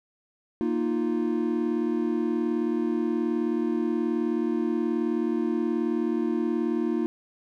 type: chord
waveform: triangle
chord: Bb suspended fourth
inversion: none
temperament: just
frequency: 233.1 / 310.8 / 349.6 Hz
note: Bb3 / Eb4 / F4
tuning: 0 / -2 / +2 cents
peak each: -26 dBFS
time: 0.61-7.06 s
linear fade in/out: 0 ms
effects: none